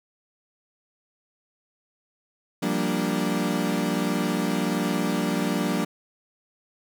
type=chord; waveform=35% pulse; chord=G minor seventh; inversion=third; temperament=equal; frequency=174.61 / 196 / 233.1 / 293.7 Hz; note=F3 / G3 / Bb3 / D4; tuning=0 / 0 / 0 / 0 cents; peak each=-27 dBFS; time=2.62-5.85 s; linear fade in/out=10 ms; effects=none